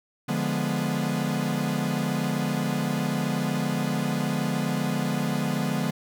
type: chord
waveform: 45% pulse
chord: D diminished seventh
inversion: none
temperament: equal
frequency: 146.83 / 174.61 / 207.7 / 246.9 Hz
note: D3 / F3 / Ab3 / Cb4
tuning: 0 / 0 / 0 / 0 cents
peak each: -30 dBFS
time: 0.28-5.91 s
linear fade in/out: 10 ms
effects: none